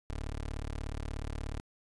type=tone; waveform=20% pulse; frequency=36.71 Hz; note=D1; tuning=in tune; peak=-31 dBFS; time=0.1-1.6 s; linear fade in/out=0 ms; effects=resampled to 24000 Hz